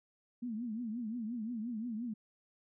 sine tone with vibrato, 229 Hz, A#3, 31 cents flat, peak -36 dBFS, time 0.42-2.14 s, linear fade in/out 10 ms, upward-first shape triangle, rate 5.7 Hz, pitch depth 170 cents each way, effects none

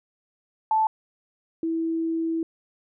sine tone pair in turn, 876 / 327.3 Hz, A5 / E4, -8 / -12 cents, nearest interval octave + perfect fourth, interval 1704 cents, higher first, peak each -18 / -23 dBFS, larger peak first, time 0.71-0.87 / 1.63-2.43 s, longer second, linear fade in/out 2 ms, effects none

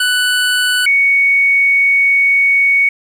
25% pulse / sine tone pair in turn, 1488 / 2229 Hz, F#6 / C#7, +9 / +9 cents, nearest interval perfect fifth, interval 700 cents, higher second, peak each -8 dBFS, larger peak neither, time 0-0.86 / 0.86-2.89 s, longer second, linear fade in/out 5 ms, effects resampled to 32000 Hz + 7-bit

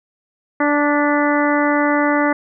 harmonic tone with a mistuned harmonic, 292.6 Hz, D4, 6 cents flat, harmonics 1 / 2 / 3 / 4 / 5 / 6 / 7, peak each -17 / -20 / -22 / -23 / -24 / -25 / -25 dBFS, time 0.6-2.33 s, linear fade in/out 5 ms, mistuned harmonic 7, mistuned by -37 cents, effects none

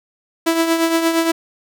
sawtooth tone with tremolo, 329.6 Hz, E4, in tune, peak -8 dBFS, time 0.46-1.32 s, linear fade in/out 10 ms, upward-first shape triangle, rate 8.6 Hz, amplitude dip 60%, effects none

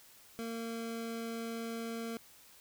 25% pulse tone, 229 Hz, A#3, 31 cents flat, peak -34 dBFS, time 0.39-2.17 s, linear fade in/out 0 ms, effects white hiss -59 dBFS RMS until 2.6 s

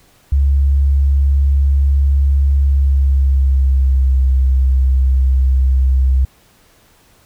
sine tone with pitch glide, 69.3 to 65.41 Hz, C#2 to C2, 0 to 0 cents, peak -9 dBFS, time 0.32-6.25 s, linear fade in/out 5 ms, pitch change -100 cents, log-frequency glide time 2.58-4.21 s, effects pink hiss -51 dBFS RMS until 7.25 s

